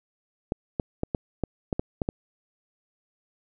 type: clicks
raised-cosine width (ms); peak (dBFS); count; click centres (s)
2; -12; 9; 0.521 / 0.798 / 1.034 / 1.148 / 1.437 / 1.728 / 1.795 / 2.018 / 2.089
effects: none